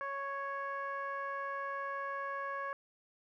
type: tone with low-pass filter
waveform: 15% pulse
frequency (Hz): 554.4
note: C#5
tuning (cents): 0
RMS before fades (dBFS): -39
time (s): 0.01-2.73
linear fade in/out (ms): 0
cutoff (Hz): 1400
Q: 3
effects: none